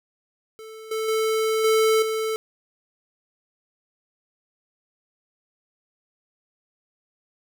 square tone with level steps, 440 Hz, A4, in tune, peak -39 / -25 / -21 / -17 / -24 dBFS, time 0.59-2.36 s, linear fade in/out 0 ms, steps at 0.91 / 1.08 / 1.64 / 2.02 s, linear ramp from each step 5 ms, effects none

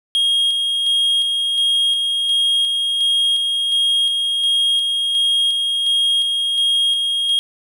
triangle tone with tremolo, 3257 Hz, G#7, 34 cents flat, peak -12 dBFS, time 0.15-7.39 s, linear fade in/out 0 ms, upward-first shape square, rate 1.4 Hz, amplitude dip 30%, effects none

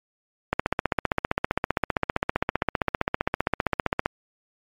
click train, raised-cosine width 0.5 ms, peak -6 dBFS, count 55, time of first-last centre 0.53-4.059 s, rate 15.3 Hz, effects MP3 96 kbps

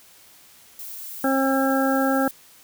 violet noise, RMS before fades -36 dBFS, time 0.79-2.31 s, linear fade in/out 0 ms
harmonic tone, 268.4 Hz, C4, 44 cents sharp, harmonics 1 / 2 / 3 / 5 / 6, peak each -21 / -24 / -26 / -28 / -29 dBFS, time 1.24-2.28 s, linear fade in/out 2 ms
effects white hiss -51 dBFS RMS until 2.63 s

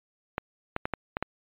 clicks, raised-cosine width 0.5 ms, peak -13 dBFS, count 6, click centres 0.381 / 0.764 / 0.855 / 0.937 / 1.169 / 1.226 s, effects resampled to 8000 Hz

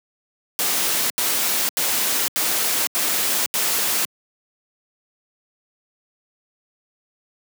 white noise bursts, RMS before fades -21 dBFS, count 6, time 0.59-4.05 s, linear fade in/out 0 ms, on 510 ms, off 80 ms, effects high-pass 200 Hz 12 dB/octave

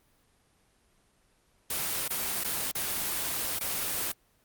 white noise with dropouts, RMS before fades -31 dBFS, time 1.7-4.12 s, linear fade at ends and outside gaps 5 ms, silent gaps 2.08-2.102 / 2.438-2.444 / 2.715-2.751 / 3.589-3.608 s, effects pink hiss -67 dBFS RMS until 4.44 s + Opus 24 kbps

